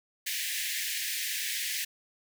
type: high-pass noise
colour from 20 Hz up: pink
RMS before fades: -33 dBFS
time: 0.26-1.85 s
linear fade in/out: 10 ms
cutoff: 1700 Hz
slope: 96 dB/octave
effects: none